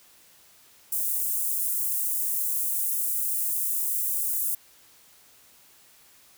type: high-pass noise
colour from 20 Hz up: white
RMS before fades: -27 dBFS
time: 0.92-4.55 s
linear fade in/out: 5 ms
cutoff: 8900 Hz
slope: 24 dB/octave
effects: white hiss -56 dBFS RMS until 6.37 s